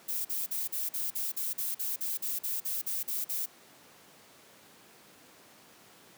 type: noise bursts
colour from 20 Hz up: violet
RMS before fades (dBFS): -33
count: 16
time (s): 0.08-3.46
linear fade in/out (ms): 10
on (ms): 170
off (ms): 44
effects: pink hiss -56 dBFS RMS until 6.17 s + high-pass 200 Hz 12 dB/octave